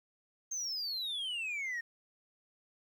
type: exponential sweep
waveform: sine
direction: down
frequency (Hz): 6440 to 1826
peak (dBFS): -32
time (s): 0.51-1.81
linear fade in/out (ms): 10
effects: tanh soft clip ceiling -34 dBFS + 11-bit